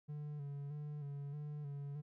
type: tone with vibrato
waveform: triangle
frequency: 145.1 Hz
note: D3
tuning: 21 cents flat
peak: -40 dBFS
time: 0.08-2.02 s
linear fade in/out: 20 ms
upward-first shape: square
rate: 1.6 Hz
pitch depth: 40 cents each way
effects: none